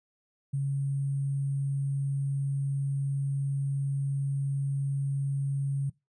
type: tone with sample-and-hold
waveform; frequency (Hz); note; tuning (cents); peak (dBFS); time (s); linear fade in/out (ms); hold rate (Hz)
sine; 138.59; C#3; 0; -26; 0.53-5.9; 10; 8820
effects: noise-tail reverb RT60 0.2 s tail -21 dB re dry + resampled to 22050 Hz